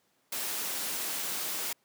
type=noise; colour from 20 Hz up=white; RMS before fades=-34 dBFS; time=0.32-1.73 s; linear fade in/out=5 ms; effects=pink hiss -71 dBFS RMS until 1.84 s + high-pass 200 Hz 12 dB/octave